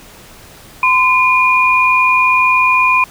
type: tone pair together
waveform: sine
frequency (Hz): 1023 / 2431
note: C6 / D#7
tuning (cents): -39 / -41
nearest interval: octave + minor third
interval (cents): 1498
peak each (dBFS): -11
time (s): 0.83-3.04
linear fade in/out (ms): 2
effects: pink hiss -39 dBFS RMS until 3.1 s